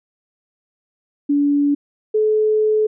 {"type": "tone pair in turn", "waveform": "sine", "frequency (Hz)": [287.1, 430.2], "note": ["D4", "A4"], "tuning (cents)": [-39, -39], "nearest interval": "perfect fifth", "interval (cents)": 700, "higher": "second", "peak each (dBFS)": -13, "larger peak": "neither", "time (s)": [[1.29, 1.75], [2.14, 2.87]], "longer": "second", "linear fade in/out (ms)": 10, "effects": []}